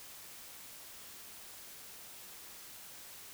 silence, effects white hiss -51 dBFS RMS until 3.33 s

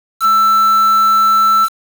triangle tone with quantisation, 1330 Hz, E6, 15 cents sharp, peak -6 dBFS, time 0.2-1.69 s, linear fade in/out 50 ms, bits 4, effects none

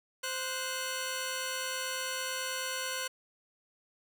10% pulse tone pair together, 520 / 1470.8 Hz, C5 / F#6, -11 / -11 cents, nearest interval octave + tritone, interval 1800 cents, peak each -28 dBFS, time 0.23-3.08 s, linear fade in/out 10 ms, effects none

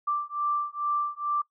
sine beating tone pair, 1174.7 / 1177 Hz, D6 / D6, 0 / +3 cents, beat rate 2.3 Hz, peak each -29 dBFS, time 0.07-1.42 s, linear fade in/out 10 ms, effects noise-tail reverb RT60 0.1 s tail -21 dB re dry

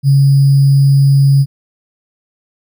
sine tone with sample-and-hold, 138.59 Hz, C#3, in tune, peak -5 dBFS, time 0.03-1.46 s, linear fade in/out 50 ms, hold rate 4900 Hz, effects none

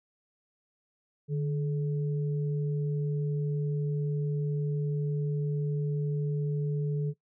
sine tone pair together, 149.03 / 426.9 Hz, D3 / G#4, +26 / +48 cents, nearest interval octave + tritone, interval 1822 cents, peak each -27 / -37 dBFS, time 1.28-7.14 s, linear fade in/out 50 ms, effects noise-tail reverb RT60 0.1 s tail -20 dB re dry

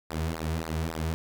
sawtooth tone with flanger, 80.4 Hz, E2, 43 cents flat, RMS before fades -31 dBFS, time 0.1-1.14 s, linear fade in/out 0 ms, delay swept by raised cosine 0.31 to 3.81 ms, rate 3.6 Hz, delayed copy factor -0.9, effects none

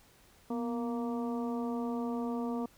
harmonic tone with a mistuned harmonic, 233.3 Hz, A#3, 2 cents sharp, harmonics 1 / 2 / 3 / 4 / 5, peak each -33 / -39 / -43 / -45 / -47 dBFS, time 0.5-2.66 s, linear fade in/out 5 ms, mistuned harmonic 1, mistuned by +66 cents, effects pink hiss -62 dBFS RMS until 2.77 s

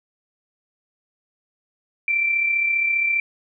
sine tone pair together, 2314 / 2349 Hz, D7 / D7, -26 / 0 cents, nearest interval unison, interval 26 cents, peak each -29 / -18 dBFS, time 2.08-3.2 s, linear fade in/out 2 ms, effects none

